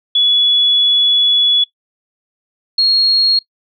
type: tone pair in turn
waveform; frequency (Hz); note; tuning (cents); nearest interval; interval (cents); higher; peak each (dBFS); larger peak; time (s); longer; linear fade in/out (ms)
sine; 3401 / 4285; G#7 / C8; +40 / +40; major third; 400; second; -9; neither; 0.15-1.64 / 2.78-3.39; first; 5
effects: noise-tail reverb RT60 0.1 s tail -19 dB re dry